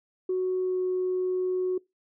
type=tone with pitch glide; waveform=sine; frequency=370 to 367.9 Hz; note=F#4 to F#4; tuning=0 to -10 cents; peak=-23 dBFS; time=0.29-1.78 s; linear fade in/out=5 ms; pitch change=-10 cents; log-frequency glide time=0.62-0.79 s; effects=noise-tail reverb RT60 0.2 s tail -23 dB re dry + tanh soft clip ceiling -20 dBFS